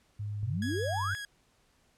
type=tone with pitch glide; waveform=sine; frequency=103.83 to 98.23 Hz; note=G#2 to G2; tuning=0 to +4 cents; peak=-33 dBFS; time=0.19-1.15 s; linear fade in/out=10 ms; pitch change=-96 cents; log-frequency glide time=0.37-0.55 s
type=exponential sweep; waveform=sine; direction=up; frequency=102.3 to 1699 Hz; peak=-31 dBFS; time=0.43-1.15 s; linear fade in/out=0 ms
type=tone with vibrato; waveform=sawtooth; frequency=1661.2 Hz; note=G#6; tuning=in tune; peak=-34 dBFS; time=0.62-1.25 s; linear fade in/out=2 ms; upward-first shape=triangle; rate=6.1 Hz; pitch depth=18 cents each way
effects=pink hiss -68 dBFS RMS until 1.97 s + low-pass 10000 Hz 12 dB/octave